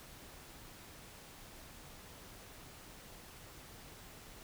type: silence
effects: pink hiss -54 dBFS RMS until 4.43 s